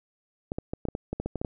clicks, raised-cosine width 2 ms, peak -17 dBFS, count 12, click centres 0.519 / 0.585 / 0.735 / 0.853 / 0.886 / 0.951 / 1.13 / 1.2 / 1.26 / 1.357 / 1.415 / 1.448 s, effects none

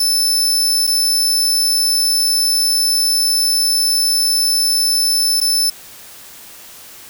sawtooth tone with dropouts, 5274 Hz, E8, in tune, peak -10 dBFS, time 0-5.7 s, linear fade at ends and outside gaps 5 ms, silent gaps 0.869-0.874 / 5.403-5.412 s, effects white hiss -38 dBFS RMS until 7.09 s

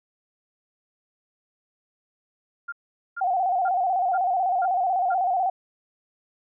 sine tone bursts, 1400 Hz, F6, 4 cents sharp, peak -29 dBFS, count 6, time 2.68-5.144 s, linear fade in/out 10 ms, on 44 ms, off 440 ms
sine tone with vibrato, 740 Hz, F#5, in tune, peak -20 dBFS, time 3.21-5.5 s, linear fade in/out 5 ms, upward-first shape square, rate 16 Hz, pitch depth 67 cents each way
effects none

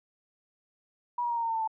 sine tone with pitch steps, 967 / 954.2 / 941.6 / 929.2 / 917 / 904.9 / 892.9 / 881.1 Hz, B5 / A#5 / A#5 / A#5 / A#5 / A5 / A5 / A5, -37 / +40 / +17 / -6 / -29 / +48 / +25 / +2 cents, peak -27 dBFS, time 1.18-1.676 s, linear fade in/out 5 ms, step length 62 ms, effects none

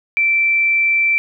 sine tone, 2338 Hz, D7, 8 cents flat, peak -12 dBFS, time 0.17-1.18 s, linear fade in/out 0 ms, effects none

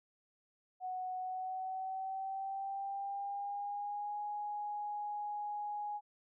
sine tone with pitch glide, 740 to 830.6 Hz, F#5 to G#5, 0 to 0 cents, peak -37 dBFS, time 0.8-6.01 s, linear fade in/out 50 ms, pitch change +200 cents, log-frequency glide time 1.18-4.19 s, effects none

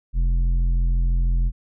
sine tone with tanh clipping, 43.07 Hz, F1, 23 cents flat, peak -18 dBFS, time 0.13-1.52 s, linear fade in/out 50 ms, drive 8 dB, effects none

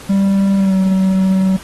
triangle tone with pitch glide, 196 to 189.65 Hz, G3 to F#3, 0 to +43 cents, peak -8 dBFS, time 0.09-1.57 s, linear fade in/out 10 ms, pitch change -57 cents, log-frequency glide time 0.57-0.76 s, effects pink hiss -36 dBFS RMS until 1.63 s + AAC 32 kbps

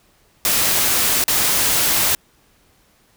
white noise with dropouts, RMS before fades -17 dBFS, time 0.45-2.15 s, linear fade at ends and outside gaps 1 ms, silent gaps 1.24-1.28 s, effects pink hiss -57 dBFS RMS until 3.16 s

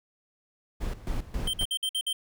brown noise with tremolo, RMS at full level -30 dBFS, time 0.8-1.65 s, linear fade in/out 20 ms, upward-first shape square, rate 3.7 Hz, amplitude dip 80%
square tone bursts, 3134 Hz, G7, 1 cent flat, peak -27 dBFS, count 6, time 1.47-2.13 s, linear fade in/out 5 ms, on 65 ms, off 54 ms
effects none

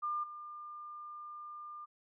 sine tone with level steps, 1200 Hz, D6, 37 cents sharp, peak -33 / -44 dBFS, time 0.02-1.86 s, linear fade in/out 20 ms, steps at 0.23 s, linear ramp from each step 10 ms, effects none

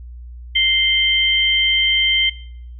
sine tone pair together, 2093 / 3129 Hz, C7 / G7, 0 / -4 cents, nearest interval perfect fifth, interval 696 cents, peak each -17 / -14 dBFS, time 0.55-2.3 s, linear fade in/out 10 ms, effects noise-tail reverb RT60 0.7 s tail -23 dB re dry + added 60 Hz sine -32 dBFS peak until 2.79 s

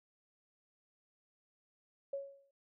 sine tone with exponential decay, 554.4 Hz, C#5, in tune, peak -34 dBFS, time 2.13-2.51 s, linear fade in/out 5 ms, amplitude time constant 81 ms, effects none

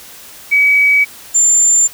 sine tone pair in turn, 2274 / 7219 Hz, C#7 / A8, +44 / +43 cents, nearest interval octave + minor sixth, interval 1999 cents, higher second, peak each -7 dBFS, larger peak neither, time 0.51-1.05 / 1.34-1.88 s, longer neither, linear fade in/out 20 ms, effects white hiss -36 dBFS RMS until 1.93 s

